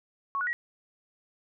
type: tone with pitch steps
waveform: sine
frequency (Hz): 1107 / 1462 / 1908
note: C#6 / F#6 / A#6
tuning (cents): -3 / -21 / +40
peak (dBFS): -27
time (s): 0.35-0.53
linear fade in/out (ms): 0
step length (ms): 60
effects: none